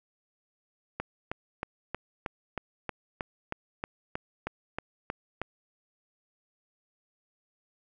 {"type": "click train", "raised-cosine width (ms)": 0.5, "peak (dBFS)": -17, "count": 15, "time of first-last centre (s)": [1, 5.416], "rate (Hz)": 3.17, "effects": []}